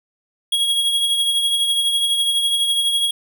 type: tone with tremolo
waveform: square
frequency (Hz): 3306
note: G#7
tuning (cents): -9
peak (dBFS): -15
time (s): 0.52-3.11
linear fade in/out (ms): 5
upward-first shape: sine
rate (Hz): 12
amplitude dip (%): 40
effects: none